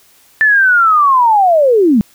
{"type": "linear sweep", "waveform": "sine", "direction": "down", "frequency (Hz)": [1774, 194.7], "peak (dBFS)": -6, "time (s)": [0.41, 2.01], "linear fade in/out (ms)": 0, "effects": ["white hiss -48 dBFS RMS until 2.14 s"]}